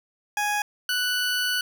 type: tone pair in turn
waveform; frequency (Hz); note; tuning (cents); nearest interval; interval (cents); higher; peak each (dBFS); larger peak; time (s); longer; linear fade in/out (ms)
20% pulse; 830.6 / 1483.9; G#5 / F#6; 0 / +5; minor seventh; 1005; second; -18 / -18; neither; 0.37-0.62 / 0.89-1.61; second; 2
effects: none